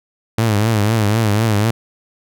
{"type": "tone with vibrato", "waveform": "sawtooth", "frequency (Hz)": 108.1, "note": "A2", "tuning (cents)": -30, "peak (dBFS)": -9, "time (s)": [0.38, 1.71], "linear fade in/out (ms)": 5, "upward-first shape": "triangle", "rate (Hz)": 4, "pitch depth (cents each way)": 130, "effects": []}